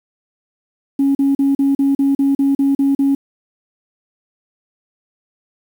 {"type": "tone bursts", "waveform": "sine", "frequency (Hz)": 276.2, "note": "C#4", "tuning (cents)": -6, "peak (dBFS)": -10, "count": 11, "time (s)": [0.99, 3.15], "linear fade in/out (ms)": 5, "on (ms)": 160, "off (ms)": 40, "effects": ["tanh soft clip ceiling -7 dBFS", "7-bit"]}